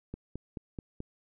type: click train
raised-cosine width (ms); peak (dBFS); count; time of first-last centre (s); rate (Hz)
3; -25; 5; 0.14-1.004; 4.63
effects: none